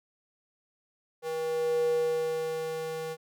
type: tone with high-pass filter sweep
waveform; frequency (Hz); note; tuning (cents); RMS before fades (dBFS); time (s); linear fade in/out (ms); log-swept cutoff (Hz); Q
square; 160; D#3; +49; -30; 1.22-3.17; 50; 550 to 360; 7.8
effects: none